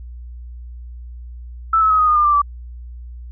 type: tone with pitch steps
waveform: sine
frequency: 1318.5 / 1294.4 / 1270.6 / 1247.4 / 1224.5 / 1202.1 / 1180.1 / 1158.5 Hz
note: E6 / E6 / D#6 / D#6 / D#6 / D6 / D6 / D6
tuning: 0 / -32 / +36 / +4 / -28 / +40 / +8 / -24 cents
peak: -11 dBFS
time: 1.73-2.418 s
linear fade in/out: 5 ms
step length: 86 ms
effects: added 60 Hz sine -31 dBFS peak until 3.31 s